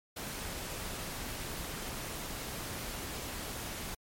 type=noise; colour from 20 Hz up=pink; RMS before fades=-40 dBFS; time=0.16-3.95 s; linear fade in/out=10 ms; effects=MP3 64 kbps